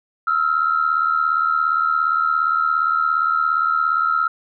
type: tone pair together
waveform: sine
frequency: 1300 / 1377.3 Hz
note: E6 / F6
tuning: -24 / -24 cents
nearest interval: minor second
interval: 100 cents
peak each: -18 dBFS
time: 0.27-4.28 s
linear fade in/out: 5 ms
effects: tanh soft clip ceiling -8 dBFS